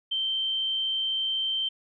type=tone; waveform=sine; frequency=3122 Hz; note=G7; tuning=8 cents flat; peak=-25 dBFS; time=0.11-1.69 s; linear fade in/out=10 ms; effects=none